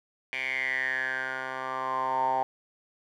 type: tone with band-pass filter sweep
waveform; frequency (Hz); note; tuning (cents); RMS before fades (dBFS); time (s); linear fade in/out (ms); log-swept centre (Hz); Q
10% pulse; 130.9; C3; +1; -30; 0.33-2.43; 0; 2400 to 830; 9.6
effects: none